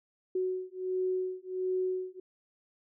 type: beating tone pair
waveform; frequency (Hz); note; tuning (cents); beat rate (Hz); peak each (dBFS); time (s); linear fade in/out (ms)
sine; 370 / 371.4; F#4 / F#4; 0 / +7; 1.4; -33 / -33; 0.35-2.2; 5
effects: none

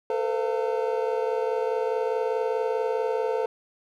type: tone cluster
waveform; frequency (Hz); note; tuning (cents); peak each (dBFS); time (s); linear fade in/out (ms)
triangle; 442.2 / 462.5 / 507 / 691 / 900; A4 / A#4 / B4 / F5 / A5; +9 / -14 / +45 / -19 / +39; -25 / -33 / -26 / -34 / -31; 0.1-3.46; 2
effects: none

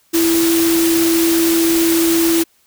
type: tone in noise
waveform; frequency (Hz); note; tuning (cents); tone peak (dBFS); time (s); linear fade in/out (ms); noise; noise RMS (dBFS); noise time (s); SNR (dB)
sine; 332.1; E4; +13; -12; 0.13-2.44; 20; white; -20; 0.13-2.44; +5
effects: white hiss -57 dBFS RMS until 2.66 s

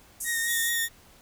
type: band-pass noise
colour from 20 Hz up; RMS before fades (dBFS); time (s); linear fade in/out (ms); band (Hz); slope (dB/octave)
pink; -34; 0.2-0.7; 10; 6500 to 13000; 48
type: tone with vibrato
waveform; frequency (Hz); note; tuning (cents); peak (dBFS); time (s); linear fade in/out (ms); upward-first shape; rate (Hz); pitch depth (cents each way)
40% pulse; 1858; A#6; -6; -26; 0.24-0.89; 50; sine; 4.8; 22
type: tone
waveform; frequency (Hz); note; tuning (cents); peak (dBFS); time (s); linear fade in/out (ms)
5% pulse; 3477; A7; -21; -21; 0.46-0.89; 50
effects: pink hiss -55 dBFS RMS until 1.21 s

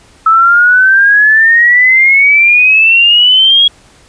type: exponential sweep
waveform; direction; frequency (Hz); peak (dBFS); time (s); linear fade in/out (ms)
sine; up; 1300 to 3326; -3; 0.26-3.68; 5
effects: pink hiss -43 dBFS RMS until 4.08 s + resampled to 22050 Hz

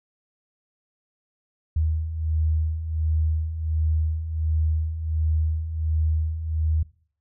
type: beating tone pair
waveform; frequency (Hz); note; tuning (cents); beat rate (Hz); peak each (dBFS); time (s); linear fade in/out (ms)
sine; 77.78 / 79.18; D#2 / D#2; 0 / +31; 1.4; -28 / -22; 1.76-6.83; 5
effects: noise-tail reverb RT60 0.5 s tail -21 dB re dry

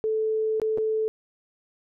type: tone with dropouts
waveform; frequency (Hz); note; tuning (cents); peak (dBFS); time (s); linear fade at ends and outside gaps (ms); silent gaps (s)
sine; 437.4; A4; -10; -22; 0.04-1.08; 0; 0.599-0.617 / 0.775-0.783
effects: none

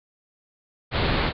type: low-pass noise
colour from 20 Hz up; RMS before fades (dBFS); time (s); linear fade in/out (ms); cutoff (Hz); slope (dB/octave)
pink; -23; 0.91-1.33; 50; 4500; 96
effects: none

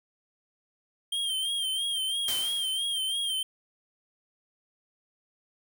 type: tone with vibrato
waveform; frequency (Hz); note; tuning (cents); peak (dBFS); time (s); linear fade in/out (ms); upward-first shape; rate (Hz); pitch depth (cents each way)
square; 3179; G7; +24; -28; 1.12-3.43; 5; sine; 3; 61
type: noise with exponential decay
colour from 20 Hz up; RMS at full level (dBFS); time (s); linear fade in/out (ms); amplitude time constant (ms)
white; -32; 2.28-3.02; 2; 160
effects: none

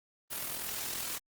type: noise with amplitude modulation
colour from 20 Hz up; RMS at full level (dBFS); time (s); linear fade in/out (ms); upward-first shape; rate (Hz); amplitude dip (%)
white; -35; 0.3-1.19; 20; sine; 41.5; 50
effects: Opus 32 kbps

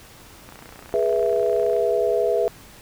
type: click train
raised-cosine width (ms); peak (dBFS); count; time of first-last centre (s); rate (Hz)
0.5; -26; 39; 0.49-1.765; 29.8
type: chord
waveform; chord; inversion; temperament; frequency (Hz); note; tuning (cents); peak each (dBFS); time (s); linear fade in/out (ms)
sine; E major; first; equal with one note detuned; 415.3 / 486.5 / 659.3; G#4 / B4 / E5; 0 / -26 / 0; -22; 0.94-2.48; 0
effects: pink hiss -46 dBFS RMS until 2.81 s

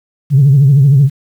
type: tone with vibrato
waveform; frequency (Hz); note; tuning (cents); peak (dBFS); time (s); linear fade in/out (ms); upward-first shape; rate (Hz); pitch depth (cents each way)
sine; 138.59; C#3; 0; -3; 0.3-1.1; 50; triangle; 13; 140
effects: tanh soft clip ceiling 0 dBFS + 7-bit

